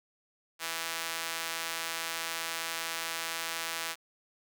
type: tone with high-pass filter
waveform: sawtooth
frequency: 164.81 Hz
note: E3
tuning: in tune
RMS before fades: -36 dBFS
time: 0.59-3.96 s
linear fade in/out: 50 ms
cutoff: 1400 Hz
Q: 0.59
effects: none